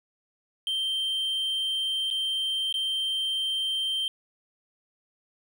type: tone with dropouts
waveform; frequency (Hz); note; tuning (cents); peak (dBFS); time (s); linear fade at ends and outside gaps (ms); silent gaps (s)
triangle; 3138; G7; +1; -24; 0.67-4.08; 1; 2.103-2.11 / 2.726-2.741
effects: none